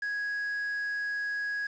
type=tone; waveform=triangle; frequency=1661.2 Hz; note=G#6; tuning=in tune; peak=-28 dBFS; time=0.02-1.67 s; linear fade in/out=5 ms; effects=resampled to 16000 Hz + 9-bit